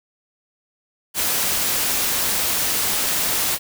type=noise; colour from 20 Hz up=white; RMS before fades=-21 dBFS; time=1.14-3.59 s; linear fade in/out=50 ms; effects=none